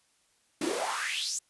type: noise with high-pass filter sweep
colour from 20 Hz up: pink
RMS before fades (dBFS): -32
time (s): 0.61-1.39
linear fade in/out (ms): 5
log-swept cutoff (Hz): 260 to 7600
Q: 5.5
effects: white hiss -69 dBFS RMS until 1.49 s + resampled to 24000 Hz